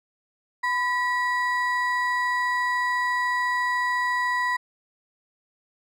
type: ring-modulated tone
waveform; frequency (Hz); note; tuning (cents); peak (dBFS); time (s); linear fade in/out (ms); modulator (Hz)
triangle; 1467; F#6; -15; -17; 0.63-4.57; 10; 467
effects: none